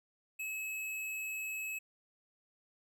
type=tone; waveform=square; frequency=2580 Hz; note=E7; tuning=38 cents flat; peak=-38 dBFS; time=0.39-1.79 s; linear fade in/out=10 ms; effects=none